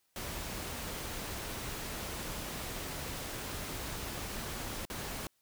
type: noise with dropouts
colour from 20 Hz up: pink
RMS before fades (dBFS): -40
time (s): 0.16-5.27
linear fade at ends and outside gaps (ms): 1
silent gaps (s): 4.852-4.9
effects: white hiss -75 dBFS RMS until 5.41 s